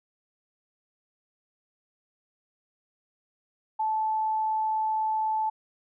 sine tone, 872 Hz, A5, 16 cents flat, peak -24 dBFS, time 3.79-5.5 s, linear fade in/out 10 ms, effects none

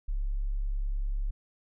sine tone, 34.65 Hz, C#1, in tune, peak -27 dBFS, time 0.08-1.31 s, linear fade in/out 10 ms, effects none

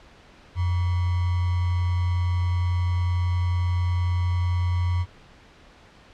sine tone with sample-and-hold, 88.9 Hz, F2, 31 cents sharp, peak -20 dBFS, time 0.55-5.06 s, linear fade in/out 50 ms, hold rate 1050 Hz, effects pink hiss -51 dBFS RMS until 6.13 s + low-pass 4000 Hz 12 dB/octave

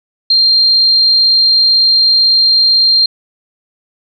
sine tone, 4186 Hz, C8, in tune, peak -6 dBFS, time 0.3-3.06 s, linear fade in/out 5 ms, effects none

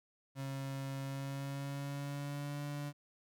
35% pulse tone with pitch glide, 136.1 to 145.03 Hz, C#3 to D3, -31 to -21 cents, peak -37 dBFS, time 0.35-2.93 s, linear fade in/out 50 ms, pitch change +110 cents, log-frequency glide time 1.01-2.62 s, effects none

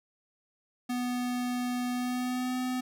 square tone with pitch glide, 246.9 to 253.3 Hz, B3 to B3, 0 to +44 cents, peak -30 dBFS, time 0.89-2.81 s, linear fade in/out 10 ms, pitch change +44 cents, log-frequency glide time 1.92-2.57 s, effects none

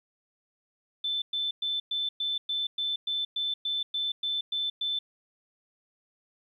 sine tone bursts, 3528 Hz, A7, 4 cents sharp, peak -27 dBFS, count 14, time 1.04-4.99 s, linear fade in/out 5 ms, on 180 ms, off 110 ms, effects 11-bit

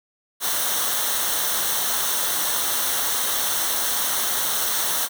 white noise with comb filter, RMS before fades -23 dBFS, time 0.4-5.09 s, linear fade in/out 50 ms, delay 0.41 ms, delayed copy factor -0.65, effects none

